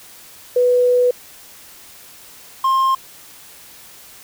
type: tone pair in turn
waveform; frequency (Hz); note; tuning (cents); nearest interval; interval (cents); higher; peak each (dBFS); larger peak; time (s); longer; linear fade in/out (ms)
sine / triangle; 493.9 / 1060.8; B4 / C6; 0 / +23; octave + minor second; 1323; second; -11; neither; 0.56-1.11 / 2.64-2.95; first; 5
effects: white hiss -42 dBFS RMS until 4.23 s